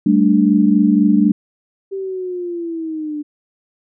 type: chord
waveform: sine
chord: G suspended second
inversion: none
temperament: equal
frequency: 196 / 220 / 293.7 Hz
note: G3 / A3 / D4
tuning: 0 / 0 / 0 cents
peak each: -14 dBFS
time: 0.06-1.32 s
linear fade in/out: 5 ms
type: linear sweep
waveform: sine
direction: down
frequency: 392 to 293.7 Hz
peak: -21 dBFS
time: 1.91-3.23 s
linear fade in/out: 20 ms
effects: none